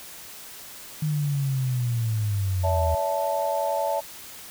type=linear sweep; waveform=sine; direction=down; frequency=154.7 to 77.2 Hz; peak=-22 dBFS; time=1.02-2.95 s; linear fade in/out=5 ms
type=chord; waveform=sine; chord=A major; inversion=first; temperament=equal with one note detuned; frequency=568.3 / 659.3 / 880 Hz; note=C#5 / E5 / A5; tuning=+43 / 0 / 0 cents; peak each=-27 dBFS; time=2.63-4.01 s; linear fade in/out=20 ms
effects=white hiss -42 dBFS RMS until 4.5 s